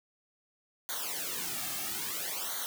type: noise with flanger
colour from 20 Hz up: white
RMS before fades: -36 dBFS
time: 0.89-2.66 s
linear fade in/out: 0 ms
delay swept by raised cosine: 0.38 to 2.08 ms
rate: 0.6 Hz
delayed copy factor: -0.9
effects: none